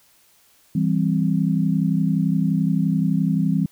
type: chord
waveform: sine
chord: C major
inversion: first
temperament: equal with one note detuned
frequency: 164.34 / 196 / 261.6 Hz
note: E3 / G3 / C4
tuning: -5 / 0 / 0 cents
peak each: -20 / -21 / -24 dBFS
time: 0.75-3.66 s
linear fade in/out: 5 ms
effects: white hiss -57 dBFS RMS until 3.71 s